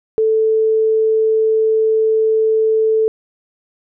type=tone; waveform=sine; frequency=440 Hz; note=A4; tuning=in tune; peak=-11 dBFS; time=0.18-3.08 s; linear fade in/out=0 ms; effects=none